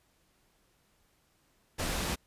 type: low-pass noise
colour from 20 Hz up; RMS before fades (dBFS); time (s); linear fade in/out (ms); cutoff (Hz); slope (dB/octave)
pink; -33; 1.78-2.16; 20; 12000; 12
effects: pink hiss -70 dBFS RMS until 2.26 s + resampled to 32000 Hz